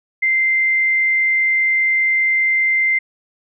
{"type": "tone", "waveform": "sine", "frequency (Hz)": 2085, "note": "C7", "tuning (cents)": -7, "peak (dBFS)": -13, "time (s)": [0.22, 2.99], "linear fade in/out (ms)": 10, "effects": []}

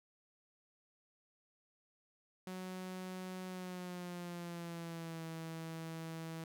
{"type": "tone with pitch glide", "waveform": "sawtooth", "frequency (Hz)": [185, 162.92], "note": ["F#3", "E3"], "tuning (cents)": [0, -20], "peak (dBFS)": -39, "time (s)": [2.47, 6.44], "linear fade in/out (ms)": 2, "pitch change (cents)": -220, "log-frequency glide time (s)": [3.47, 5.24], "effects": []}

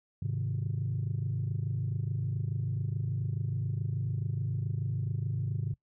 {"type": "chord", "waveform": "sine", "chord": "Ab major", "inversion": "none", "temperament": "equal", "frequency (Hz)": [103.83, 130.81, 155.56], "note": ["Ab2", "C3", "Eb3"], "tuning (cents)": [0, 0, 0], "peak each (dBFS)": [-32, -32, -36], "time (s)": [0.22, 5.74], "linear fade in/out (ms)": 5, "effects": ["noise-tail reverb RT60 0.1 s tail -22 dB re dry", "tanh soft clip ceiling -24 dBFS"]}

